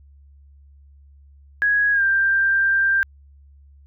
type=tone with pitch glide; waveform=sine; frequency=1661.2 to 1582.5 Hz; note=G#6 to G6; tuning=0 to +16 cents; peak=-15 dBFS; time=1.62-3.03 s; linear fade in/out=0 ms; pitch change=-84 cents; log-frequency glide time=1.92-2.03 s; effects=added 70 Hz sine -46 dBFS peak until 3.86 s